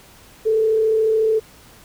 sine tone with frequency modulation, 440 Hz, A4, in tune, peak -14 dBFS, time 0.45-1.4 s, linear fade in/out 20 ms, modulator 33.9 Hz, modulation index 0.29, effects pink hiss -47 dBFS RMS until 1.84 s

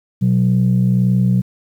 sine tone pair together, 123.87 / 185.6 Hz, B2 / F#3, +6 / +6 cents, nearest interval perfect fifth, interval 700 cents, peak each -13 dBFS, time 0.21-1.42 s, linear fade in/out 20 ms, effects tanh soft clip ceiling -6 dBFS + 8-bit

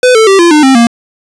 square tone with pitch steps, 502 / 442.1 / 389.3 / 342.9 / 302 / 265.9 / 234.2 Hz, B4 / A4 / G4 / F4 / D4 / C4 / A#3, +28 / +8 / -12 / -32 / +48 / +28 / +8 cents, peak -3 dBFS, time 0.03-0.87 s, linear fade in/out 2 ms, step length 120 ms, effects resampled to 22050 Hz + 7-bit

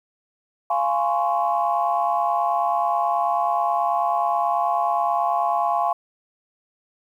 sine chord, Db major seventh, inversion first, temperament just, 693 / 831.5 / 1039.4 / 1108.7 Hz, F5 / Ab5 / C6 / Db6, -14 / +2 / -12 / 0 cents, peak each -22 / -23 / -26 / -26 dBFS, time 0.7-5.93 s, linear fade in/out 5 ms, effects tanh soft clip ceiling -8 dBFS + 9-bit

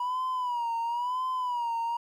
triangle tone with vibrato, 973 Hz, B5, 26 cents flat, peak -25 dBFS, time 0-1.97 s, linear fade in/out 5 ms, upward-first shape sine, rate 0.98 Hz, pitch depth 94 cents each way, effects tanh soft clip ceiling -22 dBFS + 11-bit

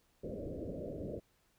white low-pass noise, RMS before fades -42 dBFS, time 0.23-1.2 s, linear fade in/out 10 ms, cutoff 620 Hz, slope 96 dB/octave, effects pink hiss -73 dBFS RMS until 1.58 s

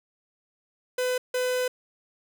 45% pulse tone bursts at uneven times, 503 Hz, B4, 32 cents sharp, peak -24 dBFS, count 2, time 0.98-1.18 / 1.34-1.68 s, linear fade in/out 5 ms, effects none

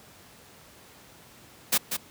white noise with echo, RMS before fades -22 dBFS, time 1.72-1.78 s, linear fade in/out 10 ms, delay 190 ms, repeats 1, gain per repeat -7 dB, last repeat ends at 1.97 s, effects pink hiss -52 dBFS RMS until 2.1 s + high-pass 80 Hz 12 dB/octave

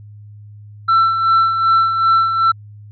triangle tone with tremolo, 1340 Hz, E6, 28 cents sharp, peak -7 dBFS, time 0.88-2.52 s, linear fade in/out 10 ms, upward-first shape sine, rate 2.6 Hz, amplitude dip 55%, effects added 104 Hz sine -35 dBFS peak until 2.91 s + resampled to 11025 Hz

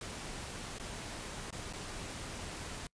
pink noise with dropouts, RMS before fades -43 dBFS, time 0.01-2.87 s, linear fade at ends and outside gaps 2 ms, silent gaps 0.785-0.797 / 1.506-1.526 / 1.728-1.734 s, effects noise-tail reverb RT60 0.1 s tail -25 dB re dry + resampled to 22050 Hz

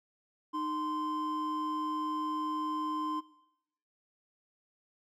triangle tone pair together, 307.5 / 1039 Hz, D#4 / C6, -20 / -12 cents, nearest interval octave + major sixth, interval 2108 cents, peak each -34 / -32 dBFS, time 0.53-3.21 s, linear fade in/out 20 ms, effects noise-tail reverb RT60 0.9 s tail -20 dB re dry

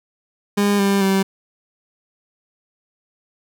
30% pulse tone with pitch steps, 203.2 / 198.22 / 193.35 Hz, G#3 / G3 / G3, -38 / +20 / -24 cents, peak -12 dBFS, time 0.57-1.23 s, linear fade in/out 10 ms, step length 220 ms, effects none

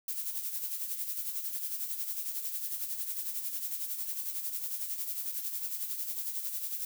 violet noise with tremolo, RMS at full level -34 dBFS, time 0.08-6.85 s, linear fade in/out 2 ms, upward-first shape sine, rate 11 Hz, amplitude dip 55%, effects none

